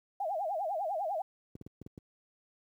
sine tone with vibrato, 714 Hz, F5, 38 cents sharp, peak -31 dBFS, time 0.2-1.22 s, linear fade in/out 5 ms, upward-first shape sine, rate 10 Hz, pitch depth 250 cents each way
clicks, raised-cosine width 3 ms, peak -32 dBFS, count 6, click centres 1.554 / 1.613 / 1.665 / 1.816 / 1.864 / 1.978 s
effects high-pass 80 Hz 12 dB/octave + 11-bit

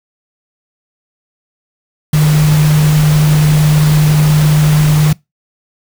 sine tone in noise, 151.7 Hz, D#3, 44 cents flat, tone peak -6 dBFS, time 2.13-5.13 s, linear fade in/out 5 ms, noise pink, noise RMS -20 dBFS, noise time 2.13-5.13 s, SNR +11 dB, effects noise-tail reverb RT60 0.2 s tail -24 dB re dry

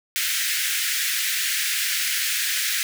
pink high-pass noise, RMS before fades -24 dBFS, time 0.16-2.83 s, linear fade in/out 0 ms, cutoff 1600 Hz, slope 48 dB/octave, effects none

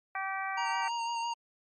harmonic tone, 386.4 Hz, G4, 25 cents flat, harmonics 2 / 3 / 4 / 5 / 6, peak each -36 / -38 / -39 / -40 / -41 dBFS, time 0.15-0.88 s, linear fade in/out 2 ms
square tone with vibrato, 932.3 Hz, A#5, in tune, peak -32 dBFS, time 0.57-1.34 s, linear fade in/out 10 ms, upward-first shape sine, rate 6 Hz, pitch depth 21 cents each way
effects MP3 32 kbps

